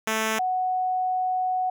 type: tone pair in turn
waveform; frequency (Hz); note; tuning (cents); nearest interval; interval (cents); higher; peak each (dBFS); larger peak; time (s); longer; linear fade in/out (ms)
5% pulse / sine; 220 / 740; A3 / F#5; 0 / 0; octave + major sixth; 2100; second; -12 / -22; first; 0.07-0.39 / 0.39-1.7; second; 5
effects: none